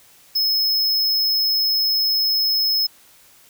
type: tone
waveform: square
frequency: 5180 Hz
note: E8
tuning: 31 cents flat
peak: -17 dBFS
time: 0.35-2.87 s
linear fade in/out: 10 ms
effects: white hiss -51 dBFS RMS until 3.49 s